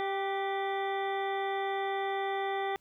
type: harmonic tone with a mistuned harmonic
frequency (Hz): 392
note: G4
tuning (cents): 0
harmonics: 1 / 2 / 3 / 4 / 5 / 6 / 8 / 9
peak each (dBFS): -34 / -33 / -42 / -48 / -39 / -50 / -55 / -47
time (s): 0-2.76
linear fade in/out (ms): 0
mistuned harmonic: 4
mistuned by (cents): -54
effects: pink hiss -70 dBFS RMS until 2.8 s